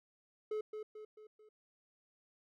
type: tone with echo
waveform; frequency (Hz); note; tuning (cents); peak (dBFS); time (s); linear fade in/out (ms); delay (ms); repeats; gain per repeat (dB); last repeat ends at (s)
triangle; 428.6; A4; -45; -33; 0.51-0.61; 5; 220; 4; -6; 1.49
effects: none